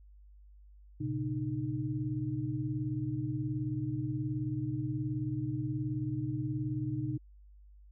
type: tone cluster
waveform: sine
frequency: 117.7 / 136.4 / 306.3 Hz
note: A#2 / C#3 / D#4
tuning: +17 / -28 / -27 cents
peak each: -36 / -36 / -36 dBFS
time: 1-7.18 s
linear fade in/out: 10 ms
effects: added 50 Hz sine -53 dBFS peak until 7.91 s